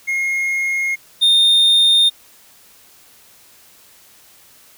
triangle tone pair in turn, 2148 / 3648 Hz, C7 / A#7, +45 / -38 cents, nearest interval major sixth, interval 917 cents, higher second, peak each -15 / -8 dBFS, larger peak second, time 0.07-0.96 / 1.21-2.1 s, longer neither, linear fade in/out 20 ms, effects white hiss -48 dBFS RMS until 4.77 s

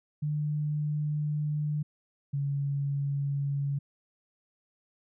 sine tone pair in turn, 149.6 / 140.79 Hz, D3 / C#3, +32 / +27 cents, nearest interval minor second, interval 105 cents, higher first, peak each -27 dBFS, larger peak neither, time 0.22-1.83 / 2.33-3.79 s, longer first, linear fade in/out 10 ms, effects none

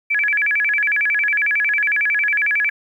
sine tone with vibrato, 1975.5 Hz, B6, in tune, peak -15 dBFS, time 0.1-2.7 s, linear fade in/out 10 ms, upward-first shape square, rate 11 Hz, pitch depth 280 cents each way, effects 9-bit

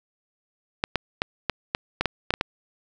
clicks, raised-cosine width 0.3 ms, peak -6 dBFS, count 10, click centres 0.839 / 0.957 / 1.219 / 1.497 / 1.749 / 2.01 / 2.057 / 2.306 / 2.339 / 2.411 s, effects none

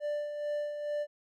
triangle tone with tremolo, 590 Hz, D5, 8 cents sharp, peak -28 dBFS, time 0-1.07 s, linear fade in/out 50 ms, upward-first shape sine, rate 2.3 Hz, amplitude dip 50%, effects none

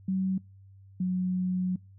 sine tone pair in turn, 189.2 / 183.39 Hz, F#3 / F#3, +39 / -15 cents, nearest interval minor second, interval 54 cents, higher first, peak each -25 dBFS, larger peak neither, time 0.08-0.38 / 1-1.76 s, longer second, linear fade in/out 5 ms, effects noise-tail reverb RT60 0.3 s tail -26 dB re dry + added 97 Hz sine -50 dBFS peak until 1.98 s

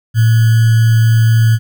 sine tone with sample-and-hold, 113 Hz, A2, 47 cents sharp, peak -6 dBFS, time 0.14-1.59 s, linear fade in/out 50 ms, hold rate 1575 Hz, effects none

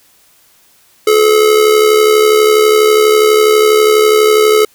square tone with amplitude modulation, 429.3 Hz, A4, 43 cents flat, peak -4 dBFS, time 1.07-4.65 s, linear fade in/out 5 ms, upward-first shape sine, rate 72.2 Hz, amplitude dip 55%, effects white hiss -49 dBFS RMS until 4.74 s

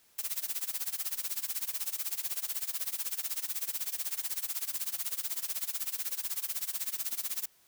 blue noise with tremolo, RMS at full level -32 dBFS, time 0.18-7.46 s, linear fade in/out 10 ms, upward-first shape sine, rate 16 Hz, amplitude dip 90%, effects white hiss -65 dBFS RMS until 7.67 s

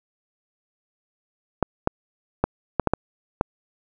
clicks, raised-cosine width 1 ms, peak -4 dBFS, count 7, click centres 1.627 / 1.874 / 2.44 / 2.797 / 2.873 / 2.936 / 3.411 s, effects none

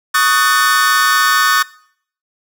45% pulse chord, D# half-diminished seventh, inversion third, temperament just, 1120.1 / 1244.5 / 1493.4 / 1792.1 Hz, C#6 / D#6 / F#6 / A6, +18 / 0 / +16 / +31 cents, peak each -16 dBFS, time 0.14-1.63 s, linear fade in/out 10 ms, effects noise-tail reverb RT60 0.6 s tail -21 dB re dry

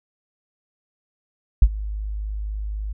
sine tone with ADSR envelope, 51.91 Hz, G#1, in tune, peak -5 dBFS, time 1.62-2.93 s, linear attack 4 ms, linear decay 51 ms, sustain -20 dB, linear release 10 ms, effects none

